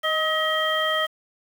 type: harmonic tone with a mistuned harmonic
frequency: 635 Hz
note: D#5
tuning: 35 cents sharp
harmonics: 1 / 2 / 3 / 5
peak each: -26 / -26 / -26 / -26 dBFS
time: 0.03-1.07 s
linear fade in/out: 20 ms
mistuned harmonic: 1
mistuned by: -30 cents
effects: 7-bit